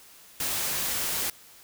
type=noise; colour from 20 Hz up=white; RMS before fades=-29 dBFS; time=0.4-1.3 s; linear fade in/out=2 ms; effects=white hiss -52 dBFS RMS until 1.63 s